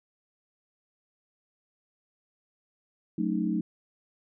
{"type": "chord", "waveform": "sine", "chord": "D# half-diminished seventh", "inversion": "first", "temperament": "equal", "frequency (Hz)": [185, 220, 277.2, 311.1], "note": ["F#3", "A3", "C#4", "D#4"], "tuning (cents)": [0, 0, 0, 0], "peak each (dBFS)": [-30, -30, -36, -30], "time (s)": [3.18, 3.61], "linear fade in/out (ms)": 5, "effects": []}